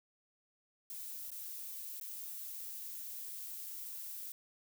violet noise with dropouts, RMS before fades -45 dBFS, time 0.9-4.32 s, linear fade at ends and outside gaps 2 ms, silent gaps 1.305-1.316 / 2-2.011 s, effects none

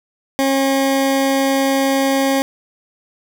20% pulse tone, 271.1 Hz, C#4, 38 cents flat, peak -9 dBFS, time 0.39-2.42 s, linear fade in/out 0 ms, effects none

